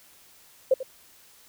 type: tone with echo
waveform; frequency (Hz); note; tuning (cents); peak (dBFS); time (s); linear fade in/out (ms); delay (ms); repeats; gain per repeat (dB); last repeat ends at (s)
sine; 523.3; C5; 0; -15; 0.71-0.74; 5; 91; 1; -14; 0.831
effects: white hiss -55 dBFS RMS until 1.48 s